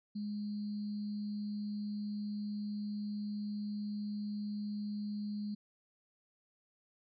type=tone with sample-and-hold; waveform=sine; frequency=207.7 Hz; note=G#3; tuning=in tune; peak=-36 dBFS; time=0.15-5.55 s; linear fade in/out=10 ms; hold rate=4410 Hz; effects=resampled to 16000 Hz